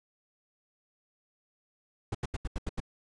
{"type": "noise bursts", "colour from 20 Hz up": "brown", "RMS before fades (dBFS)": -32, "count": 7, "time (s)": [2.12, 2.802], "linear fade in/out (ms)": 5, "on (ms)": 28, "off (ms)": 81, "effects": ["resampled to 22050 Hz"]}